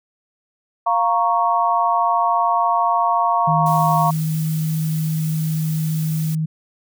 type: chord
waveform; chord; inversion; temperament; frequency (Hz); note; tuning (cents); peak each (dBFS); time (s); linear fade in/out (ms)
sine; Bb minor; second; equal; 698.5 / 932.3 / 1108.7; F5 / Bb5 / Db6; 0 / 0 / 0; -19; 0.86-4.11; 10
type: tone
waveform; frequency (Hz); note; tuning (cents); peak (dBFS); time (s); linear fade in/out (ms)
sine; 157.7; D#3; +24; -18; 3.47-6.46; 10
type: noise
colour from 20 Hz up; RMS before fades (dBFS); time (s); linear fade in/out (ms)
blue; -34; 3.66-6.35; 2
effects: none